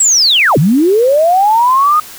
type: linear two-way sweep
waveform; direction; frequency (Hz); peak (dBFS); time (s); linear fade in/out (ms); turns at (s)
sine; down then up; 7940 to 127.6 to 1254; -6; 0-2; 5; 0.58
effects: white hiss -32 dBFS RMS until 2.18 s